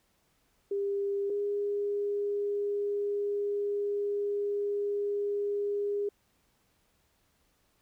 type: tone pair in turn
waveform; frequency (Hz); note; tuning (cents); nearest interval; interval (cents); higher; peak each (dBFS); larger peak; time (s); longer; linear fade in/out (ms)
sine; 400 / 407.7; G4 / G#4; +35 / -32; unison; 33; second; -28; neither; 0.71-1.3 / 1.3-6.09; second; 5
effects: pink hiss -71 dBFS RMS until 7.81 s